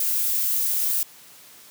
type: noise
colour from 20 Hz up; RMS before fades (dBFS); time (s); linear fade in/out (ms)
violet; -23; 0-1.03; 2
effects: white hiss -48 dBFS RMS until 1.7 s + high-pass 100 Hz 12 dB/octave